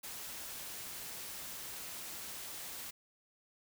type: noise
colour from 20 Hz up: white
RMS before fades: -45 dBFS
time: 0.03-2.91 s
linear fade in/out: 10 ms
effects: none